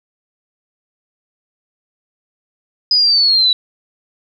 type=linear sweep; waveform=sine; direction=down; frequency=5010 to 3903 Hz; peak=-9 dBFS; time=2.91-3.53 s; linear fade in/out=2 ms; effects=8-bit